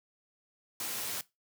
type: noise with amplitude modulation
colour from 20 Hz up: white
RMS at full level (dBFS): -35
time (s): 0.8-1.21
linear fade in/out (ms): 2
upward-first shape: sine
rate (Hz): 219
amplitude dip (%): 35
effects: noise-tail reverb RT60 0.2 s tail -19 dB re dry + high-pass 100 Hz 12 dB/octave